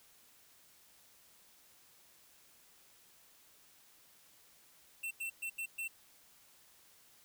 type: tone bursts at uneven times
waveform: square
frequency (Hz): 2696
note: E7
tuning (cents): +38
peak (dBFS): -38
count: 5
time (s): 5.03-5.11 / 5.2-5.3 / 5.42-5.5 / 5.58-5.66 / 5.78-5.88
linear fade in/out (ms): 10
effects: white hiss -64 dBFS RMS until 7.24 s